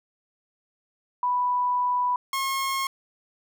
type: tone pair in turn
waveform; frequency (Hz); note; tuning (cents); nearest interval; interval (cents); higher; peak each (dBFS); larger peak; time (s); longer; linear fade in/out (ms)
sine / sawtooth; 987.8 / 1080.3; B5 / C#6; 0 / -45; major second; 155; second; -21; neither; 1.23-2.16 / 2.33-2.87; first; 2
effects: none